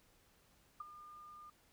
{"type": "tone with ADSR envelope", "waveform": "sine", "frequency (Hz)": 1208, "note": "D6", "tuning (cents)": 48, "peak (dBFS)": -39, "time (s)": [0.8, 1.5], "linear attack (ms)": 6, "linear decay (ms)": 17, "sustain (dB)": -13, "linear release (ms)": 5, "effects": ["pink hiss -70 dBFS RMS until 1.72 s"]}